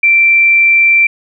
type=tone; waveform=sine; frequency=2349 Hz; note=D7; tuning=in tune; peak=-5 dBFS; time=0.03-1.07 s; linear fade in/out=5 ms; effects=none